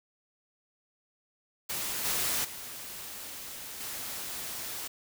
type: noise with level steps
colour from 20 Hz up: white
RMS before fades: -34 / -30 / -42 / -38 dBFS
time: 1.69-4.88 s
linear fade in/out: 10 ms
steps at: 2.04 / 2.44 / 3.8 s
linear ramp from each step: 10 ms
effects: none